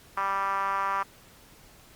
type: tone with band-pass filter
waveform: 5% pulse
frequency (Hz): 196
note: G3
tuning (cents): 0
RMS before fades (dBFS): -28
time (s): 0.17-1.03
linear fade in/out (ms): 5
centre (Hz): 1100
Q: 4.1
effects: pink hiss -54 dBFS RMS until 1.95 s + Opus 48 kbps